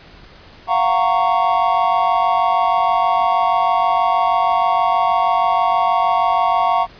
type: chord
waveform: triangle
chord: Gb major seventh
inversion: third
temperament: just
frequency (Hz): 693.7 / 740 / 925 / 1110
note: F5 / Gb5 / Bb5 / Db6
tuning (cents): -12 / 0 / -14 / +2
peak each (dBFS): -17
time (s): 0.67-6.87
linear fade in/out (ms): 50
effects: pink hiss -43 dBFS RMS until 6.99 s + resampled to 11025 Hz